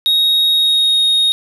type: tone with pitch glide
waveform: triangle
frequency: 3762 to 3730 Hz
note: A#7 to A#7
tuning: +15 to 0 cents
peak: -9 dBFS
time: 0.06-1.32 s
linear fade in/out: 0 ms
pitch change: -15 cents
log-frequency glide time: 0.51-1.04 s
effects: none